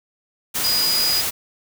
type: tone in noise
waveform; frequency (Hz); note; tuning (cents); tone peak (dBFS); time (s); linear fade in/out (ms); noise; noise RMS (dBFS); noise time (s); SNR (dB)
sine; 4922; D#8; -20; -18; 0.63-1.22; 20; white; -23; 0.54-1.31; +2
effects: none